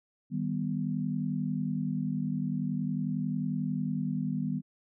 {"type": "chord", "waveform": "sine", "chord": "Eb augmented", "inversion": "none", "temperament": "equal", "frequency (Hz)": [155.56, 196, 246.9], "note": ["Eb3", "G3", "B3"], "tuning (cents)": [0, 0, 0], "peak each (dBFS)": -33, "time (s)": [0.3, 4.62], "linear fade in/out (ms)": 50, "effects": []}